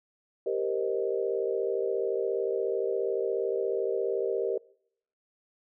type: chord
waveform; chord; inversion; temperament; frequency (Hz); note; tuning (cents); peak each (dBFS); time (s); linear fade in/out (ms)
sine; C minor seventh; second; equal; 392 / 466.2 / 523.3 / 622.3; G4 / Bb4 / C5 / Eb5; 0 / 0 / 0 / 0; -30 / -30 / -35 / -36; 0.46-4.58; 5
effects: noise-tail reverb RT60 0.7 s tail -24 dB re dry